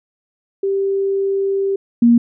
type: tone pair in turn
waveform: sine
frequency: 392 / 235.9 Hz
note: G4 / A#3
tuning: 0 / +21 cents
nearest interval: major sixth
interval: 879 cents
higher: first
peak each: -15 / -7 dBFS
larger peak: second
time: 0.63-1.76 / 2.02-2.18 s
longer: first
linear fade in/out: 5 ms
effects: none